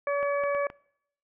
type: harmonic tone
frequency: 569 Hz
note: C#5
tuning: 45 cents sharp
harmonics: 1 / 2 / 3 / 4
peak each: -26 / -32 / -36 / -38 dBFS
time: 0.07-0.67 s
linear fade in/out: 2 ms
type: clicks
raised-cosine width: 0.5 ms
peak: -25 dBFS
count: 4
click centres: 0.229 / 0.437 / 0.549 / 0.701 s
effects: noise-tail reverb RT60 0.7 s tail -24 dB re dry